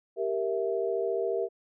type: chord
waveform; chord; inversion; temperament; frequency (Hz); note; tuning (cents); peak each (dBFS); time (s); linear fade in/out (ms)
sine; E diminished; first; equal; 392 / 466.2 / 659.3; G4 / Bb4 / E5; 0 / 0 / 0; -30 / -30 / -33; 0.16-1.49; 50
effects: none